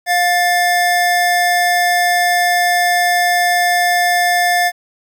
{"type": "tone pair together", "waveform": "square", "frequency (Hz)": [707.8, 1760], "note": ["F5", "A6"], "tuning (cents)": [23, 0], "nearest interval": "octave + major third", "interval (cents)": 1577, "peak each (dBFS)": [-14, -17], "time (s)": [0.06, 4.72], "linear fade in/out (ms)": 50, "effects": ["8-bit"]}